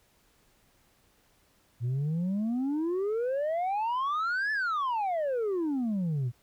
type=exponential two-way sweep; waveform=sine; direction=up then down; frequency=115.2 to 1760 to 115.2 Hz; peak=-24 dBFS; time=1.8-6.32 s; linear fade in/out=50 ms; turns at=4.52 s; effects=tanh soft clip ceiling -26 dBFS + pink hiss -66 dBFS RMS until 6.42 s